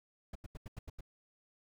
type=noise bursts; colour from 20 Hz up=brown; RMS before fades=-43 dBFS; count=7; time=0.33-1.008 s; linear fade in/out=5 ms; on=24 ms; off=85 ms; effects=none